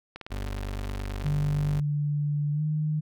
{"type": "click train", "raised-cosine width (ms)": 0.3, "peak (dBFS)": -23, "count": 22, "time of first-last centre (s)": [0.16, 1.265], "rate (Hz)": 19}
{"type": "tone", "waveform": "30% pulse", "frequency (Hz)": 49, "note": "G1", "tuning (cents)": 0, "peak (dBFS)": -28, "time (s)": [0.3, 1.81], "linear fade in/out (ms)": 20}
{"type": "tone with pitch glide", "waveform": "sine", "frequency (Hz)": [146.83, 153.07], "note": ["D3", "D#3"], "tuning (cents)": [0, -28], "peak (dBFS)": -24, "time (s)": [1.24, 3.01], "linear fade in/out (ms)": 20, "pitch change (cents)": 72, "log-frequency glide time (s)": [2.53, 2.62]}
{"effects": []}